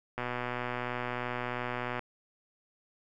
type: click train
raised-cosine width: 0.5 ms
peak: -19 dBFS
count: 224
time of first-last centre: 0.18-1.993 s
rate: 123 Hz
effects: none